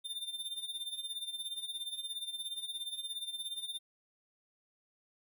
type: tone with tremolo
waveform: square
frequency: 3601 Hz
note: A7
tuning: 39 cents sharp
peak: -36 dBFS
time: 0.04-3.79 s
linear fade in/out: 20 ms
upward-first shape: sine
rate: 17 Hz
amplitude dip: 75%
effects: none